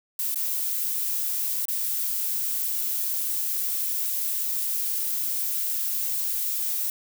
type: noise with dropouts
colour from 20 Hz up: violet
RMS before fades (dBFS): -27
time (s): 0.19-6.9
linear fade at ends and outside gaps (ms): 2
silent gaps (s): 0.345-0.357 / 1.655-1.683
effects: none